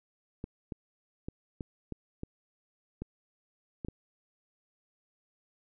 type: clicks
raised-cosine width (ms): 3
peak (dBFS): -24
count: 9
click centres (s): 0.441 / 0.722 / 1.285 / 1.608 / 1.923 / 2.234 / 3.02 / 3.848 / 3.885
effects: none